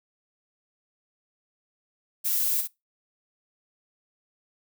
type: noise with echo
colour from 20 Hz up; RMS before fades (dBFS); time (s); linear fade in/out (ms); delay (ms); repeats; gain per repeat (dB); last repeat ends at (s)
violet; -26; 2.24-2.62; 20; 58; 1; -6; 2.678
effects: noise-tail reverb RT60 0.2 s tail -21 dB re dry